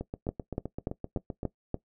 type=two click trains; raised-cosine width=2 ms; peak=-16 / -21 dBFS; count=6 / 12; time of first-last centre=0.29-1.743 / 0.01-1.431 s; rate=3.44 / 7.74 Hz; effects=noise-tail reverb RT60 0.1 s tail -18 dB re dry